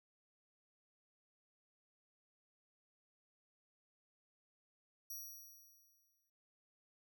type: tone with exponential decay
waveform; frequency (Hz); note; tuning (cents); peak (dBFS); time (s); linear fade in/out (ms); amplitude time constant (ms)
10% pulse; 5760; F#8; -47; -38; 5.1-6.3; 5; 260
effects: none